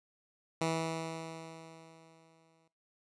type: tone with exponential decay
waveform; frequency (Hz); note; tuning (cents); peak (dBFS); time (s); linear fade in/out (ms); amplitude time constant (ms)
10% pulse; 162.7; E3; -22; -21; 0.61-2.68; 5; 450
effects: noise-tail reverb RT60 0.3 s tail -19 dB re dry + resampled to 22050 Hz